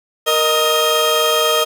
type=tone cluster; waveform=40% pulse; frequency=466 / 618 / 1260 / 3201 Hz; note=A#4 / D#5 / D#6 / G7; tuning=-1 / -12 / +21 / +36 cents; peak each=-18 dBFS; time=0.26-1.65 s; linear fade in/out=20 ms; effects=none